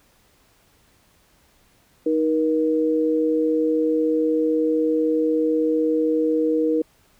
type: tone pair together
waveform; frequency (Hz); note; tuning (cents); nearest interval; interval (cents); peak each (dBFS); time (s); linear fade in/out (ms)
sine; 312.6 / 476.5; D#4 / A#4; +8 / +38; perfect fifth; 730; -20; 2.06-6.82; 5
effects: pink hiss -59 dBFS RMS until 7.19 s